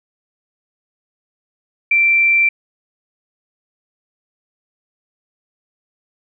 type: tone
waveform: sine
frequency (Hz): 2349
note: D7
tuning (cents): 0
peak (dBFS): -10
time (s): 1.91-2.49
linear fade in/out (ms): 5
effects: none